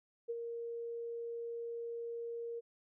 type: tone with ADSR envelope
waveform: sine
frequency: 466.9 Hz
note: A#4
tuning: 3 cents sharp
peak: -34 dBFS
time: 0.28-2.61 s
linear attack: 22 ms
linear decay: 33 ms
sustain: -5 dB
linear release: 26 ms
effects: none